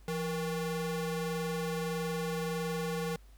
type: ring-modulated tone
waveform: 45% pulse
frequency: 319.6 Hz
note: D#4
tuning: 47 cents sharp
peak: -29 dBFS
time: 0.08-3.16 s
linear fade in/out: 2 ms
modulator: 149 Hz
effects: added 50 Hz sine -53 dBFS peak until 3.37 s + pink hiss -66 dBFS RMS until 3.37 s